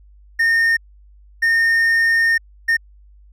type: tone bursts at uneven times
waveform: triangle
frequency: 1830 Hz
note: A#6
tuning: 32 cents flat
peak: -11 dBFS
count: 3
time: 0.39-0.77 / 1.42-2.38 / 2.68-2.77 s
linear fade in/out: 10 ms
effects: added 50 Hz sine -44 dBFS peak until 3.32 s